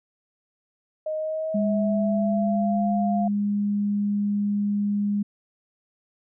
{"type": "tone with pitch glide", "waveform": "sine", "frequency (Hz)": [622.3, 698.5], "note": ["D#5", "F5"], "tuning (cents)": [0, 0], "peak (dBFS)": -25, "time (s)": [1.06, 3.28], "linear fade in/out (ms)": 5, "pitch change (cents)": 200, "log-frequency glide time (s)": [1.16, 2.92]}
{"type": "tone", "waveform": "sine", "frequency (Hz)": 204.5, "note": "G#3", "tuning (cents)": -26, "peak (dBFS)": -21, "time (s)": [1.54, 5.23], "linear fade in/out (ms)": 10}
{"effects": []}